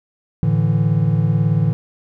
triangle chord, A suspended fourth, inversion none, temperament just, 110 / 146.67 / 165 Hz, A2 / D3 / E3, 0 / -2 / +2 cents, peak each -16 dBFS, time 0.43-1.73 s, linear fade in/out 0 ms, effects none

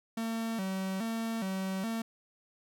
45% pulse tone with vibrato, 207.7 Hz, G#3, in tune, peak -32 dBFS, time 0.17-2.02 s, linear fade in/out 5 ms, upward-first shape square, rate 1.2 Hz, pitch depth 150 cents each way, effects none

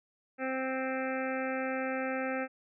harmonic tone, 262.1 Hz, C4, 3 cents sharp, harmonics 1 / 2 / 3 / 5 / 6 / 7 / 8 / 9 / 10, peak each -36 / -35 / -40 / -42 / -41 / -44 / -45 / -45 / -48 dBFS, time 0.38-2.48 s, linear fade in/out 50 ms, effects none

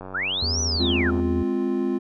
click train, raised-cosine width 1 ms, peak -23 dBFS, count 113, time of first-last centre 0.01-1.199 s, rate 94.2 Hz
sine linear two-way sweep, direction up then down, 1255 to 6020 to 1255 Hz, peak -23 dBFS, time 0.14-1.11 s, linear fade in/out 10 ms, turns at 0.61 s
harmonic tone, 81.7 Hz, E2, 15 cents flat, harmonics 1 / 3 / 5, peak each -25 / -35 / -38 dBFS, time 0.42-1.43 s, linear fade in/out 5 ms
triangle chord, F minor, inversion first, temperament equal, 207.7 / 261.6 / 349.2 Hz, Ab3 / C4 / F4, 0 / 0 / 0 cents, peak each -26 / -23 / -23 dBFS, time 0.79-1.99 s, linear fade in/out 20 ms
effects none

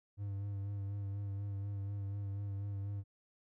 triangle tone with vibrato, 100 Hz, G2, 35 cents sharp, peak -35 dBFS, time 0.17-3.04 s, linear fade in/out 50 ms, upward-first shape sine, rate 4.1 Hz, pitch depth 29 cents each way, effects none

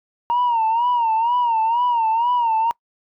sine tone with vibrato, 932.3 Hz, A#5, in tune, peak -14 dBFS, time 0.3-2.71 s, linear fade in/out 0 ms, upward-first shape sine, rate 2.1 Hz, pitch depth 97 cents each way, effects noise-tail reverb RT60 0.1 s tail -25 dB re dry + tanh soft clip ceiling -13 dBFS

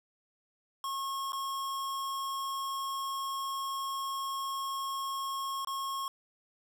square tone with dropouts, 1087 Hz, C#6, 34 cents flat, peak -34 dBFS, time 0.84-6.08 s, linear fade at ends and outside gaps 1 ms, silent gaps 1.321-1.331 / 5.648-5.672 s, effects none

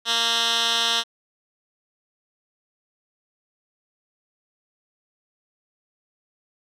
10% pulse tone with band-pass filter, 231.2 Hz, A#3, 14 cents flat, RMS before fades -22 dBFS, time 0.05-1.04 s, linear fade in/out 50 ms, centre 3700 Hz, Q 2.1, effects none

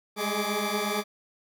15% pulse tone cluster, 203.1 / 211.5 / 418 / 1167 Hz, G#3 / G#3 / G#4 / D6, -38 / +32 / +11 / -11 cents, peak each -26 dBFS, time 0.16-1.04 s, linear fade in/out 50 ms, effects none

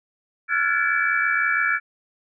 sine tone cluster, 1364 / 1453 / 1673 / 1739 / 2301 Hz, F6 / F#6 / G#6 / A6 / D7, -41 / -32 / +12 / -21 / -36 cents, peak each -25 dBFS, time 0.48-1.8 s, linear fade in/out 50 ms, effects none

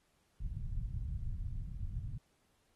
pink low-pass noise, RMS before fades -39 dBFS, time 0.4-2.18 s, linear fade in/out 10 ms, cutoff 130 Hz, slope 24 dB/octave, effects pink hiss -75 dBFS RMS until 2.75 s + AAC 32 kbps

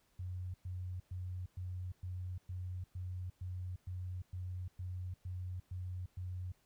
sine tone bursts, 91 Hz, F#2, 28 cents flat, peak -39 dBFS, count 14, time 0.19-6.52 s, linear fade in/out 5 ms, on 350 ms, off 110 ms, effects pink hiss -74 dBFS RMS until 6.65 s

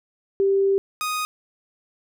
sine / sawtooth tone pair in turn, 392 / 1244.5 Hz, G4 / D#6, 0 / 0 cents, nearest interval octave + minor sixth, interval 2000 cents, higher second, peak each -16 / -20 dBFS, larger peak first, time 0.4-0.78 / 1.01-1.25 s, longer first, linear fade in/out 0 ms, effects none

